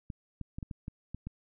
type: clicks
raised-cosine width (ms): 5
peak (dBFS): -26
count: 8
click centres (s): 0.102 / 0.413 / 0.585 / 0.628 / 0.712 / 0.881 / 1.146 / 1.27
effects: none